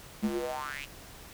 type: tone with high-pass filter sweep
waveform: square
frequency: 69.3 Hz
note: C#2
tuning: in tune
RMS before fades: -34 dBFS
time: 0.22-0.86 s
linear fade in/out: 20 ms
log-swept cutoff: 190 to 2900 Hz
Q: 6.1
effects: pink hiss -49 dBFS RMS until 1.33 s